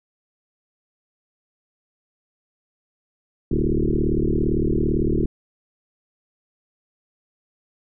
sine tone with frequency modulation, 180 Hz, F#3, 47 cents flat, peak -17 dBFS, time 3.51-5.26 s, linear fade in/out 5 ms, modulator 37.7 Hz, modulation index 5.6, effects none

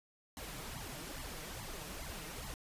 pink noise with flanger, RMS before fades -45 dBFS, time 0.37-2.54 s, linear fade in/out 0 ms, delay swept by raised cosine 0.95 to 6.65 ms, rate 2.4 Hz, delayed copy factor +0.95, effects resampled to 32000 Hz

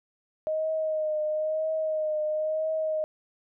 sine tone with vibrato, 622.3 Hz, D#5, in tune, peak -25 dBFS, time 0.47-3.04 s, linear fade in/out 0 ms, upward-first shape triangle, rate 1 Hz, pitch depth 36 cents each way, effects none

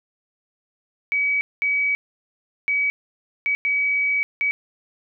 sine tone bursts at uneven times, 2274 Hz, C#7, 44 cents sharp, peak -18 dBFS, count 6, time 1.12-1.41 / 1.62-1.95 / 2.68-2.9 / 3.46-3.55 / 3.65-4.23 / 4.41-4.51 s, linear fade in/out 0 ms, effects none

